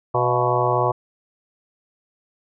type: harmonic tone with a mistuned harmonic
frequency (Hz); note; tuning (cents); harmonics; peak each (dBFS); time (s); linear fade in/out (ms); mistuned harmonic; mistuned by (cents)
123.47; B2; 0; 1 / 3 / 4 / 5 / 6 / 7 / 8 / 9; -25 / -25 / -25 / -25 / -25 / -25 / -25 / -25; 0.14-0.92; 10; 6; -86
effects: none